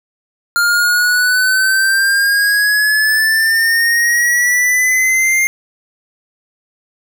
square exponential sweep, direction up, 1400 to 2119 Hz, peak -11 dBFS, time 0.56-5.47 s, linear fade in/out 0 ms, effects none

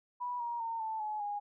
sine tone with pitch steps, 980 / 946.1 / 913.3 / 881.7 / 851.2 / 821.7 Hz, B5 / A#5 / A#5 / A5 / G#5 / G#5, -14 / +25 / -36 / +3 / +42 / -19 cents, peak -34 dBFS, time 0.2-1.4 s, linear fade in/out 20 ms, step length 200 ms, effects none

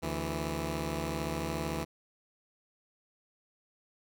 10% pulse tone pair together, 73.6 / 164.76 Hz, D2 / E3, +4 / -1 cents, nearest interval octave + major second, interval 1395 cents, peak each -27 dBFS, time 0.02-1.85 s, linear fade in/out 20 ms, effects none

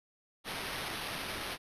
violet noise with sample-and-hold, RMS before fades -39 dBFS, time 0.44-1.58 s, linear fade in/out 50 ms, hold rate 7350 Hz, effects resampled to 32000 Hz

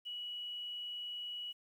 sine tone with quantisation, 2930 Hz, F#7, 18 cents flat, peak -40 dBFS, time 0.05-1.53 s, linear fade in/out 20 ms, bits 11, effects none

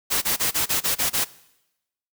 white noise bursts, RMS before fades -22 dBFS, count 8, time 0.1-1.249 s, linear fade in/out 20 ms, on 120 ms, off 27 ms, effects noise-tail reverb RT60 0.9 s tail -20 dB re dry

